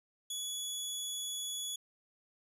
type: tone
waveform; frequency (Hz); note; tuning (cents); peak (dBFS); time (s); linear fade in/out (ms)
20% pulse; 3393; G#7; +36; -31; 0.3-1.76; 5
effects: none